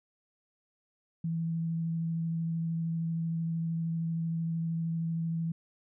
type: tone with vibrato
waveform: sine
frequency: 164.81 Hz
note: E3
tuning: in tune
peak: -29 dBFS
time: 1.24-5.52 s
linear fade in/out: 5 ms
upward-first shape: sine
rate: 13 Hz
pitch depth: 11 cents each way
effects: none